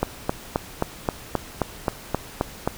click train, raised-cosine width 1 ms, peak -6 dBFS, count 11, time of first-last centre 0.03-2.676 s, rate 3.78 Hz, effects pink hiss -41 dBFS RMS until 2.77 s

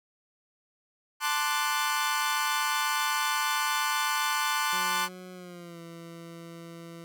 sawtooth chord, D dominant seventh, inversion second, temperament equal, 880 / 1046.5 / 1174.7 / 1480 Hz, A5 / C6 / D6 / F#6, 0 / 0 / 0 / 0 cents, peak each -28 dBFS, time 1.2-5.09 s, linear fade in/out 50 ms
20% pulse tone with pitch glide, 183 to 167.81 Hz, F#3 to E3, -19 to +31 cents, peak -37 dBFS, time 4.73-7.04 s, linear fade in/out 0 ms, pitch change -150 cents, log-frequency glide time 5.33-5.8 s
effects none

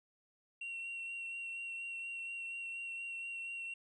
triangle tone with vibrato, 2736 Hz, F7, 36 cents flat, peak -38 dBFS, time 0.61-3.74 s, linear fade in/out 5 ms, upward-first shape sine, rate 4.2 Hz, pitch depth 15 cents each way, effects tanh soft clip ceiling -35 dBFS + resampled to 24000 Hz

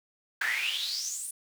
brown noise with high-pass filter sweep, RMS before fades -32 dBFS, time 0.41-1.31 s, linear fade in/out 5 ms, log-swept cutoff 1600 to 9800 Hz, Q 8.2, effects none

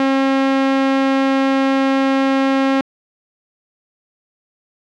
sawtooth tone, 269.6 Hz, C#4, 48 cents flat, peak -9 dBFS, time 0-2.81 s, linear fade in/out 2 ms, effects low-pass 3000 Hz 12 dB/octave

